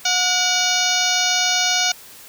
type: harmonic tone with a mistuned harmonic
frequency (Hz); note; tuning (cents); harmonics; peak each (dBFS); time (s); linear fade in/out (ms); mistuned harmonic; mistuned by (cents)
727; F#5; -31; 1 / 2 / 3 / 4 / 5 / 6 / 7 / 8 / 9; -25 / -25 / -25 / -25 / -25 / -25 / -25 / -25 / -25; 0.05-1.92; 5; 3; +85
effects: white hiss -42 dBFS RMS until 2.28 s